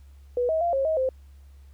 sine tone with pitch steps, 489.9 / 639 / 689 / 541 / 634 / 521 Hz, B4 / D#5 / F5 / C#5 / D#5 / C5, -14 / +46 / -24 / -42 / +32 / -7 cents, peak -21 dBFS, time 0.37-1.09 s, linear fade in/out 2 ms, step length 120 ms, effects added 69 Hz sine -46 dBFS peak until 1.73 s + pink hiss -66 dBFS RMS until 1.73 s

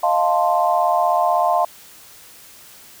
sine chord, F dominant seventh, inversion third, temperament equal with one note detuned, 622.3 / 698.5 / 883.1 / 1046.5 Hz, Eb5 / F5 / A5 / C6, 0 / 0 / +6 / 0 cents, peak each -22 / -17 / -22 / -21 dBFS, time 0.03-1.65 s, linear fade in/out 5 ms, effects white hiss -44 dBFS RMS until 3 s

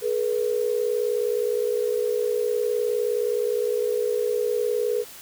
sine tone pair together, 424.7 / 484.2 Hz, G#4 / B4, +39 / -34 cents, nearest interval major second, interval 227 cents, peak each -24 dBFS, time 0.01-5.05 s, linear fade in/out 50 ms, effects white hiss -43 dBFS RMS until 5.21 s

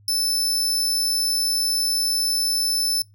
sawtooth tone, 5274 Hz, E8, in tune, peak -17 dBFS, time 0.08-3.02 s, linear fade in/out 2 ms, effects noise-tail reverb RT60 0.2 s tail -24 dB re dry + added 102 Hz sine -50 dBFS peak until 3.14 s

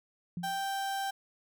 sine tone with exponential decay, 174.61 Hz, F3, in tune, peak -32 dBFS, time 0.37-0.68 s, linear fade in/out 2 ms, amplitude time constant 66 ms
35% pulse tone, 784 Hz, G5, in tune, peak -30 dBFS, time 0.43-1.11 s, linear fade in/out 10 ms
effects none

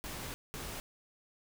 pink noise bursts at uneven times, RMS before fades -42 dBFS, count 2, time 0.04-0.34 / 0.54-0.8 s, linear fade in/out 0 ms, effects none

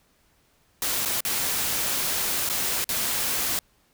white noise with dropouts, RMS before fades -26 dBFS, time 0.82-3.59 s, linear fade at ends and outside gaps 1 ms, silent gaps 1.051-1.057 / 1.206-1.25 / 2.49-2.498 / 2.842-2.891 s, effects pink hiss -64 dBFS RMS until 3.93 s

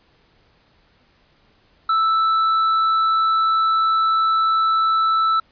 triangle tone with tanh clipping, 1318.5 Hz, E6, in tune, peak -16 dBFS, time 1.89-5.4 s, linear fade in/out 5 ms, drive 10 dB, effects pink hiss -58 dBFS RMS until 5.51 s + resampled to 11025 Hz

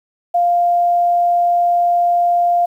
sine tone, 698.5 Hz, F5, in tune, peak -11 dBFS, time 0.34-2.66 s, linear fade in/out 10 ms, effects 8-bit

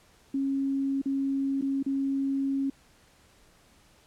sine tone with dropouts, 273.1 Hz, C#4, 26 cents flat, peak -25 dBFS, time 0.34-2.7 s, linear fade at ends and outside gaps 5 ms, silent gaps 1.017-1.057 / 1.613-1.622 / 1.828-1.862 s, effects pink hiss -60 dBFS RMS until 4.06 s + low-pass 11000 Hz 12 dB/octave

